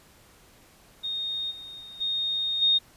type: tone with level steps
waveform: sine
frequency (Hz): 3699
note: A#7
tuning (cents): -14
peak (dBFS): -28 / -39 / -41 / -25 / -18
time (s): 1.03-2.79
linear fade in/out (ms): 20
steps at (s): 1.5 / 1.79 / 2 / 2.61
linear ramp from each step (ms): 20
effects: pink hiss -56 dBFS RMS until 2.96 s + resampled to 32000 Hz